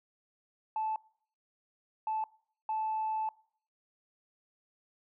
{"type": "tone bursts at uneven times", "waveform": "sine", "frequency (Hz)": 873, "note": "A5", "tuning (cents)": -14, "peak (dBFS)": -29, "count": 3, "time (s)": [[0.76, 0.96], [2.07, 2.24], [2.69, 3.29]], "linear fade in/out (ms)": 2, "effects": ["noise-tail reverb RT60 0.6 s tail -24 dB re dry", "tanh soft clip ceiling -26 dBFS"]}